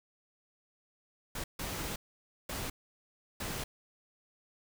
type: noise bursts at uneven times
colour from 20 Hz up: pink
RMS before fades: -38 dBFS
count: 4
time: 1.35-1.44 / 1.59-1.96 / 2.49-2.7 / 3.4-3.64 s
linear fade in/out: 5 ms
effects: none